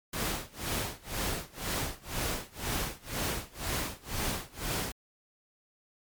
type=noise with tremolo; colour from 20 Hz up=pink; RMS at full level=-31 dBFS; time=0.13-4.92 s; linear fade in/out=5 ms; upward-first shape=sine; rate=2 Hz; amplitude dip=95%; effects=MP3 96 kbps